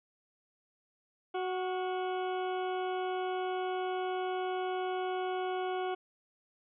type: harmonic tone with a mistuned harmonic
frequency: 370 Hz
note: F#4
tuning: in tune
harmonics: 1 / 2 / 3 / 4 / 6 / 7 / 8 / 9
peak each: -34 / -36 / -44 / -45 / -50 / -56 / -51 / -54 dBFS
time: 1.34-5.95 s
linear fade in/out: 10 ms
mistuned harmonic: 4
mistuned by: -39 cents
effects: none